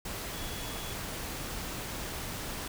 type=tone in noise; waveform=sine; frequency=3375 Hz; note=G#7; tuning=27 cents sharp; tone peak=-47 dBFS; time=0.33-0.93 s; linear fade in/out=5 ms; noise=pink; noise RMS=-38 dBFS; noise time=0.05-2.68 s; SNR=-12 dB; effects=none